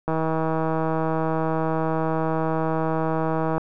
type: click train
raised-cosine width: 1 ms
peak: -11 dBFS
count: 561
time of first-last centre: 0.08-3.58 s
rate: 160 Hz
effects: none